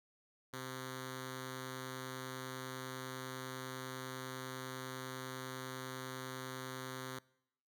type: tone with notch filter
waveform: 5% pulse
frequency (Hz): 130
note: C3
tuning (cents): -11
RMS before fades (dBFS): -45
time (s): 0.53-7.19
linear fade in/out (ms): 5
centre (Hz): 710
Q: 1.5
effects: noise-tail reverb RT60 0.8 s tail -24 dB re dry